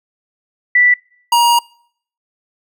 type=tone pair in turn; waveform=sine / square; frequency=1969 / 947.1 Hz; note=B6 / A#5; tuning=-6 / +27 cents; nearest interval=octave + minor second; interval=1267 cents; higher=first; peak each=-7 / -9 dBFS; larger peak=first; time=0.75-0.94 / 1.32-1.59 s; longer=second; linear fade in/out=5 ms; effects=noise-tail reverb RT60 0.6 s tail -25 dB re dry